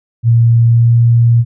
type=tone with pitch glide; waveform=sine; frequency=116.54 to 117.62 Hz; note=A#2 to A#2; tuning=0 to +16 cents; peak=-5 dBFS; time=0.23-1.45 s; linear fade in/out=50 ms; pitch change=+16 cents; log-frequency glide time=0.66-0.94 s; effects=none